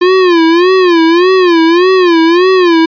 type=tone with vibrato; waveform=square; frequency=350.4 Hz; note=F4; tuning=6 cents sharp; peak=-5 dBFS; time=0.01-2.86 s; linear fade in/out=10 ms; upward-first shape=sine; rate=1.7 Hz; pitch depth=130 cents each way; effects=resampled to 11025 Hz